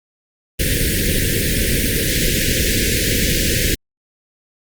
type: band-stop noise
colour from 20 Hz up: pink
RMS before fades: -17 dBFS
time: 0.59-3.75 s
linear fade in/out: 10 ms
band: 540 to 1600 Hz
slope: 96 dB/octave
effects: Opus 32 kbps